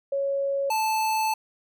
sine / square tone pair in turn, 554 / 875.6 Hz, C#5 / A5, -1 / -9 cents, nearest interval minor sixth, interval 792 cents, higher second, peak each -23 dBFS, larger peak neither, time 0.12-0.7 / 0.7-1.34 s, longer second, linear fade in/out 5 ms, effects none

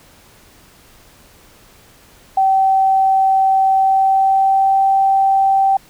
sine tone with pitch glide, 770 to 777.6 Hz, G5 to G5, -31 to -14 cents, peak -10 dBFS, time 2.37-5.77 s, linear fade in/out 5 ms, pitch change +17 cents, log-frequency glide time 3.74-4.87 s, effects pink hiss -47 dBFS RMS until 5.89 s

